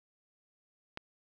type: click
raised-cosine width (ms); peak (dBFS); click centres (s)
0.3; -23; 0.974
effects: none